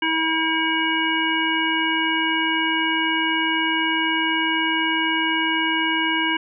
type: harmonic tone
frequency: 322 Hz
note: E4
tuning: 41 cents flat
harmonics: 1 / 3 / 5 / 7 / 9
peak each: -25 / -25 / -25 / -25 / -25 dBFS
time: 0.02-6.37 s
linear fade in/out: 5 ms
effects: none